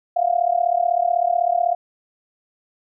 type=tone with amplitude modulation; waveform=sine; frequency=698.5 Hz; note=F5; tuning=in tune; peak=-12 dBFS; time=0.16-1.75 s; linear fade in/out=10 ms; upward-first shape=sine; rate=36 Hz; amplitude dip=90%; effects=none